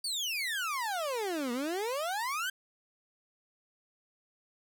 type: exponential two-way sweep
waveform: 30% pulse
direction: down then up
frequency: 4693 to 233.1 to 1601 Hz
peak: -29 dBFS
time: 0.04-2.5 s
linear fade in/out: 5 ms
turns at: 1.52 s
effects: none